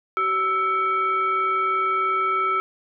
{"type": "tone with frequency modulation", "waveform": "sine", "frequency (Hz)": 1318.5, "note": "E6", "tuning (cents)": 0, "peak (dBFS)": -19, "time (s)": [0.17, 2.6], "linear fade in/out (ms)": 0, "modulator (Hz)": 937, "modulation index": 0.59, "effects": []}